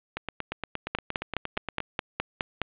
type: two click trains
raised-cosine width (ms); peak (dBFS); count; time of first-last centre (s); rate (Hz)
0.3; -14 / -10; 15 / 9; 0.17-1.804 / 0.95-2.617; 8.57 / 4.8
effects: resampled to 8000 Hz + 7-bit